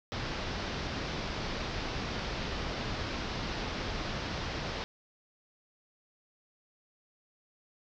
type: low-pass noise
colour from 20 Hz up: pink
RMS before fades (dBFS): -36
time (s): 0.12-4.84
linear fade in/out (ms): 0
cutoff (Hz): 5500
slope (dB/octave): 48
effects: none